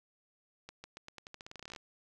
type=accelerating click train; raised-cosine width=0.2 ms; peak=-29 dBFS; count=20; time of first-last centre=0.69-1.762 s; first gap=150 ms; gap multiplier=0.87; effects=none